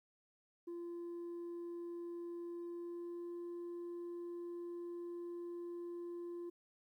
sine tone with pitch glide, 344 to 346.4 Hz, F4 to F4, -26 to -14 cents, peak -40 dBFS, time 0.67-6.5 s, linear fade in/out 10 ms, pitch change +12 cents, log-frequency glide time 2.44-3.36 s, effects tanh soft clip ceiling -42 dBFS + 13-bit

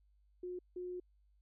sine tone bursts at uneven times, 360.1 Hz, F#4, 47 cents flat, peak -40 dBFS, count 2, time 0.43-0.59 / 0.76-1 s, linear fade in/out 5 ms, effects added 50 Hz sine -67 dBFS peak until 1.41 s

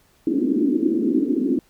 pink band-pass noise, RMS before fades -20 dBFS, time 0.27-1.59 s, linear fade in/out 2 ms, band 240 to 350 Hz, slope 48 dB/octave, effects pink hiss -59 dBFS RMS until 1.69 s

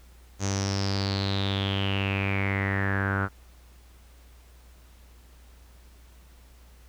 sawtooth tone with low-pass filter sweep, 98 Hz, G2, in tune, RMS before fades -27 dBFS, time 0.39-3.29 s, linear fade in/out 50 ms, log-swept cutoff 6500 to 1400 Hz, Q 8.2, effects added 60 Hz sine -50 dBFS peak until 6.88 s + pink hiss -59 dBFS RMS until 6.88 s

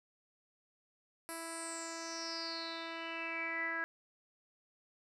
10% pulse tone with low-pass filter sweep, 330 Hz, E4, 2 cents sharp, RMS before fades -41 dBFS, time 1.29-3.84 s, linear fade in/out 0 ms, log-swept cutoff 11000 to 1700 Hz, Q 9.1, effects none

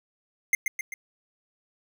square tone with echo, 2100 Hz, C7, 6 cents sharp, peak -19 dBFS, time 0.53-0.55 s, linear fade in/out 2 ms, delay 130 ms, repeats 3, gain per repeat -5 dB, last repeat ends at 0.94 s, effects none

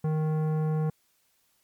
triangle tone with tanh clipping, 155.56 Hz, D#3, in tune, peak -26 dBFS, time 0.04-0.9 s, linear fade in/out 5 ms, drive 18 dB, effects white hiss -69 dBFS RMS until 1.63 s + MP3 96 kbps

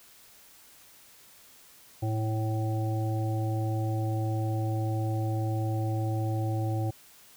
harmonic tone, 109.8 Hz, A2, 3 cents flat, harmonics 1 / 3 / 5 / 7, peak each -27 / -35 / -40 / -38 dBFS, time 2.02-6.91 s, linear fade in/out 10 ms, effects white hiss -55 dBFS RMS until 7.36 s

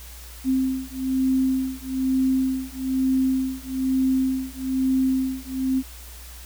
sine beating tone pair, 261.6 / 262.7 Hz, C4 / C4, 0 / +7 cents, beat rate 1.1 Hz, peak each -23 dBFS, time 0.44-5.83 s, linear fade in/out 50 ms, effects added 60 Hz sine -40 dBFS peak until 6.45 s + white hiss -44 dBFS RMS until 6.45 s

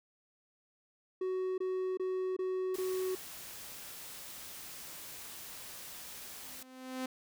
triangle tone bursts, 372.7 Hz, F#4, 13 cents sharp, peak -30 dBFS, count 5, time 1.21-3.152 s, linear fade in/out 5 ms, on 370 ms, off 23 ms
white noise, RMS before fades -47 dBFS, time 2.74-6.63 s, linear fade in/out 5 ms
sawtooth tone with exponential growth, 258.1 Hz, C4, 23 cents flat, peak -30 dBFS, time 6.27-7.06 s, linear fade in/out 5 ms, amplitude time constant 170 ms
effects none

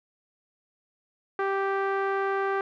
sawtooth tone with low-pass filter, 391.3 Hz, G4, 3 cents flat, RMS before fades -27 dBFS, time 1.39-2.61 s, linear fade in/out 2 ms, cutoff 1500 Hz, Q 2.1, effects none

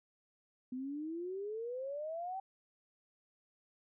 sine exponential sweep, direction up, 248.6 to 782 Hz, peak -38 dBFS, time 0.72-2.4 s, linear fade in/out 5 ms, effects none

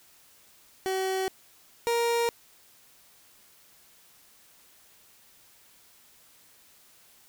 30% pulse tone pair in turn, 379.3 / 469.1 Hz, F#4 / A#4, +43 / +11 cents, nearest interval major third, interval 368 cents, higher second, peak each -24 / -21 dBFS, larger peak second, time 0.86-1.28 / 1.87-2.29 s, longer neither, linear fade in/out 0 ms, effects white hiss -58 dBFS RMS until 7.28 s

